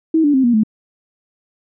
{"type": "tone with pitch steps", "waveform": "sine", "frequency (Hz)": [321.1, 291.1, 263.8, 239.2, 216.8], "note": ["E4", "D4", "C4", "A#3", "A3"], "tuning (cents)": [-45, -15, 14, 45, -25], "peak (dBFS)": -10, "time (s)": [0.14, 0.635], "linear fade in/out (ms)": 5, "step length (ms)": 99, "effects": []}